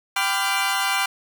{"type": "chord", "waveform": "20% pulse", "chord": "G dominant seventh", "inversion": "none", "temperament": "equal with one note detuned", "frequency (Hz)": [784, 1005.6, 1174.7, 1396.9], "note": ["G5", "B5", "D6", "F6"], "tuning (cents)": [0, 31, 0, 0], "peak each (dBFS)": [-20, -21, -23, -21], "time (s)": [0.16, 1.06], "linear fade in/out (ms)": 5, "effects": []}